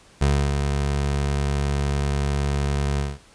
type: tone with ADSR envelope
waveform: 25% pulse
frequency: 70.7 Hz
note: C#2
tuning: 35 cents sharp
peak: -12 dBFS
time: 0.21-3.19 s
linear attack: 7 ms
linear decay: 290 ms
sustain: -5 dB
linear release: 200 ms
effects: pink hiss -52 dBFS RMS until 3.34 s + resampled to 22050 Hz